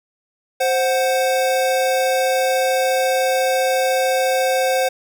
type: tone pair together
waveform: square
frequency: 523.7 / 740 Hz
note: C5 / F#5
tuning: +1 / 0 cents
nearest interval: tritone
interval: 599 cents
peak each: -18 / -21 dBFS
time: 0.6-4.89 s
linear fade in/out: 10 ms
effects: none